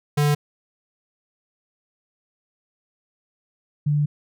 square / sine tone pair in turn, 146.83 / 147.4 Hz, D3 / D3, 0 / +7 cents, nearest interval unison, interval 7 cents, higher second, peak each -17 dBFS, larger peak neither, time 0.17-0.35 / 3.86-4.06 s, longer second, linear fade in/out 10 ms, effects none

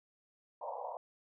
white band-pass noise, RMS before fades -42 dBFS, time 0.61-0.97 s, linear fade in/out 2 ms, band 500 to 1000 Hz, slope 96 dB/octave, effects none

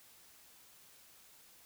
silence, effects white hiss -61 dBFS RMS until 1.65 s

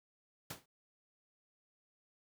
pink noise with exponential decay, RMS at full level -39 dBFS, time 0.5-0.66 s, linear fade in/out 5 ms, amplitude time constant 34 ms, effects high-pass 100 Hz 12 dB/octave

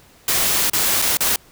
white noise with dropouts, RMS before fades -18 dBFS, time 0.28-1.36 s, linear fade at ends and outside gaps 2 ms, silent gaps 0.699-0.733 / 1.018-1.022 / 1.171-1.206 s, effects pink hiss -50 dBFS RMS until 1.51 s

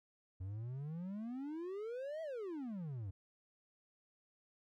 triangle exponential two-way sweep, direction up then down, 90 to 660 to 90 Hz, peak -39 dBFS, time 0.4-3.11 s, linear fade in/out 10 ms, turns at 2.22 s, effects none

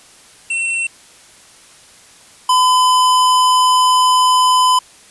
square tone pair in turn, 2706 / 1011.5 Hz, E7 / B5, +45 / +41 cents, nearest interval octave + perfect fourth, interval 1704 cents, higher first, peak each -17 / -10 dBFS, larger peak second, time 0.5-0.87 / 2.49-4.79 s, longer second, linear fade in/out 5 ms, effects white hiss -44 dBFS RMS until 5.1 s + resampled to 24000 Hz

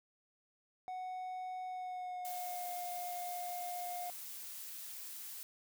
triangle tone with pitch glide, 740 to 711.9 Hz, F#5 to F5, 0 to +33 cents, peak -38 dBFS, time 0.88-4.1 s, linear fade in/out 0 ms, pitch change -67 cents, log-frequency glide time 1.66-2.73 s
blue noise, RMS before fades -47 dBFS, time 2.25-5.43 s, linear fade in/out 0 ms
effects none

